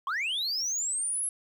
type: linear sweep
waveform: sine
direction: up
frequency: 1017 to 11030 Hz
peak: -25 dBFS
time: 0.07-1.29 s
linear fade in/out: 2 ms
effects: tanh soft clip ceiling -27 dBFS + 10-bit